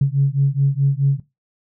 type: beating tone pair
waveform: sine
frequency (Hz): 136.5 / 141.2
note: C#3 / C#3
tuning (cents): -26 / +32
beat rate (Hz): 4.7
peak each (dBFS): -16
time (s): 0.01-1.2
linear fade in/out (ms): 5
effects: noise-tail reverb RT60 0.2 s tail -17 dB re dry + tanh soft clip ceiling -6 dBFS